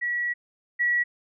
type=tone pair in turn; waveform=sine; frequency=1930 / 1930 Hz; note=B6 / B6; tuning=-40 / -40 cents; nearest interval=unison; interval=0 cents; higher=neither; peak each=-24 / -20 dBFS; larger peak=second; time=0.01-0.34 / 0.79-1.04 s; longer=first; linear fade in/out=20 ms; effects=none